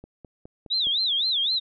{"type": "click train", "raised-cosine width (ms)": 2, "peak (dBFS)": -29, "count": 5, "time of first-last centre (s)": [0.04, 0.87], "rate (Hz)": 4.82}
{"type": "tone with vibrato", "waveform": "sine", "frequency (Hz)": 3643, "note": "A#7", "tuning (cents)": -41, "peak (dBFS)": -21, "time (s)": [0.7, 1.6], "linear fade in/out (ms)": 20, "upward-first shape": "sine", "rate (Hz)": 3.9, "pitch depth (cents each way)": 230}
{"effects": []}